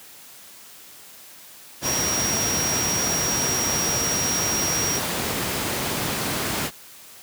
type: tone in noise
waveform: sine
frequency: 5660 Hz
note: F8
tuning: 22 cents sharp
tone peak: -23 dBFS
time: 1.82-5.01 s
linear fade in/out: 50 ms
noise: pink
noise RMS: -25 dBFS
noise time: 1.81-6.71 s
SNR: -1 dB
effects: white hiss -45 dBFS RMS until 7.22 s + high-pass 100 Hz 12 dB/octave